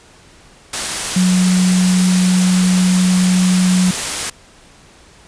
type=tone in noise; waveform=sine; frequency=183.3 Hz; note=F#3; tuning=16 cents flat; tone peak=-10 dBFS; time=1.16-3.91 s; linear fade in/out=5 ms; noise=white; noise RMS=-20 dBFS; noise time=0.73-4.3 s; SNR=+7 dB; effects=pink hiss -45 dBFS RMS until 5.27 s + resampled to 22050 Hz